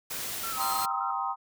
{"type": "noise", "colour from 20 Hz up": "white", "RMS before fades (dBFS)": -35, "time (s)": [0.1, 0.86], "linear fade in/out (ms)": 10}
{"type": "tone with vibrato", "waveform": "sine", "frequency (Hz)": 1318.5, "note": "E6", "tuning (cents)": 0, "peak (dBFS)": -35, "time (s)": [0.43, 1.13], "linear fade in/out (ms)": 10, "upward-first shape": "square", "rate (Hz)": 5.2, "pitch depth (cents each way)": 45}
{"type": "chord", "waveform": "sine", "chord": "C minor seventh", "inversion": "second", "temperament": "just", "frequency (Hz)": [784.9, 941.9, 1046.5, 1255.8], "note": ["G5", "Bb5", "C6", "Eb6"], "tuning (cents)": [2, 18, 0, 16], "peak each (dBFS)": [-33, -34, -34, -33], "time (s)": [0.56, 1.36], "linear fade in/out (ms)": 50}
{"type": "tone", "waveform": "15% pulse", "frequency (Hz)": 4186, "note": "C8", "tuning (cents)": 0, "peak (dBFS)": -29, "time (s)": [0.6, 0.86], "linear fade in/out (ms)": 10}
{"effects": []}